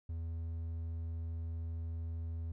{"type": "tone", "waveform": "triangle", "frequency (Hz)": 82.41, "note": "E2", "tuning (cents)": 0, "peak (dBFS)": -35, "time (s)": [0.09, 2.52], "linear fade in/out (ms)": 5, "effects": []}